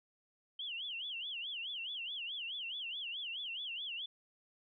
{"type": "tone with vibrato", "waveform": "sine", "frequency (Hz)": 3055, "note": "G7", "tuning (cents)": -45, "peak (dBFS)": -39, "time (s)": [0.59, 4.06], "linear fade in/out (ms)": 5, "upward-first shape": "sine", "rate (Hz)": 4.7, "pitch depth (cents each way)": 220, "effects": []}